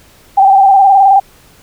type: tone with vibrato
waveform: sine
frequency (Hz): 784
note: G5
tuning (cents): 0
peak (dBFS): -3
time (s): 0.37-1.2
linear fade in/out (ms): 10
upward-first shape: square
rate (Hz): 19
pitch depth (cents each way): 41
effects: pink hiss -44 dBFS RMS until 1.62 s